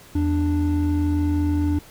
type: tone pair together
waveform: triangle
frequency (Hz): 82.6 / 294.4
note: E2 / D4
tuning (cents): +4 / +4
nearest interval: octave + minor seventh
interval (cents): 2200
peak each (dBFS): -19 / -19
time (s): 0.15-1.79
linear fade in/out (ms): 5
effects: pink hiss -47 dBFS RMS until 1.9 s

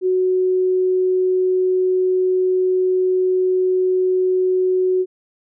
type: tone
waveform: sine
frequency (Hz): 370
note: F#4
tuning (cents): 0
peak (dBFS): -14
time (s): 0.01-5.06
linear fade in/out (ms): 50
effects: none

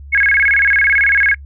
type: tone with vibrato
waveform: sine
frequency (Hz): 1895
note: A#6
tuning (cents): +28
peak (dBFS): -9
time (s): 0.12-1.35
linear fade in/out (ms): 20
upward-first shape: square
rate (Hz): 18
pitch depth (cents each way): 250
effects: noise-tail reverb RT60 0.1 s tail -24 dB re dry + added 70 Hz sine -31 dBFS peak until 1.45 s

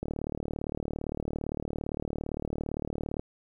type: click train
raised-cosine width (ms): 2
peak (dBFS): -19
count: 120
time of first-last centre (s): 0.03-3.195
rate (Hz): 37.6
effects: 10-bit

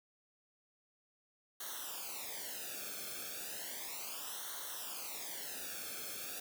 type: noise with flanger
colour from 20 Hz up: white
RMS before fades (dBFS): -44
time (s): 1.6-6.4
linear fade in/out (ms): 5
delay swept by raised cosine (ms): 0.4 to 1.04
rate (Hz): 0.34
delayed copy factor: -0.9
effects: none

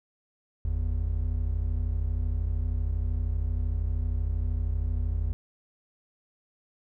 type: tone pair together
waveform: triangle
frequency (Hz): 48.16 / 81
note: G1 / E2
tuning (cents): -30 / -30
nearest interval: major sixth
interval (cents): 900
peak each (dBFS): -26 / -26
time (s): 0.65-5.33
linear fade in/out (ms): 0
effects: none

